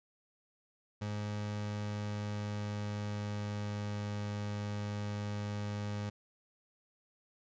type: tone with pitch glide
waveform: 30% pulse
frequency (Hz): 104.4 to 103.5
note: G#2 to G#2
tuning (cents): +10 to -5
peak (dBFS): -33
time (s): 1.01-6.1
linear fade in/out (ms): 10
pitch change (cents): -15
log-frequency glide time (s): 1.22-4.18
effects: resampled to 16000 Hz